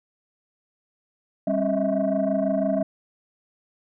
sine tone cluster, 197.6 / 269.8 / 631 / 657 Hz, G3 / C#4 / D#5 / E5, +14 / -47 / +24 / -6 cents, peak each -25 dBFS, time 1.47-2.83 s, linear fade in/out 5 ms, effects tanh soft clip ceiling -14 dBFS

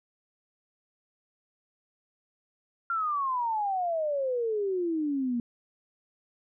sine exponential sweep, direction down, 1390 to 233.1 Hz, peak -26 dBFS, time 2.9-5.4 s, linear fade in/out 2 ms, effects none

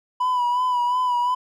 triangle tone with vibrato, 987.8 Hz, B5, in tune, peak -16 dBFS, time 0.2-1.35 s, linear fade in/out 10 ms, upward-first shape sine, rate 2.8 Hz, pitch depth 41 cents each way, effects tanh soft clip ceiling -12 dBFS

